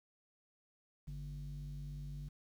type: tone with low-pass filter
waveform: square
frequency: 48.39 Hz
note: G1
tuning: 22 cents flat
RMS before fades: -45 dBFS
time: 1.07-2.29 s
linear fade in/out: 10 ms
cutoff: 170 Hz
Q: 9.2
effects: 11-bit